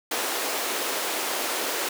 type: high-pass noise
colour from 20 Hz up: pink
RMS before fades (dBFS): -28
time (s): 0.11-1.89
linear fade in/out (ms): 5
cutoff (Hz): 340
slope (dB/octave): 24
effects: none